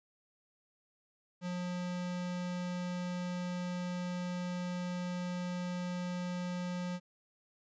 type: tone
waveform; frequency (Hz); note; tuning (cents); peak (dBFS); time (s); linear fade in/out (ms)
square; 178.7; F3; +40; -36; 1.41-7; 50
effects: resampled to 16000 Hz + 13-bit